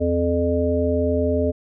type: harmonic tone with a mistuned harmonic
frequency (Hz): 86.3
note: F2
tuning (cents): -20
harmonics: 1 / 3 / 5 / 7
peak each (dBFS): -23 / -23 / -23 / -23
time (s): 0-1.52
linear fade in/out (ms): 20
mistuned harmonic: 1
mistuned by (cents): -70
effects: none